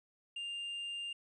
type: tone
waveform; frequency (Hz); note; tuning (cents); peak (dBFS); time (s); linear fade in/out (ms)
triangle; 2800; F7; +4; -37; 0.36-1.13; 5
effects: resampled to 24000 Hz + 13-bit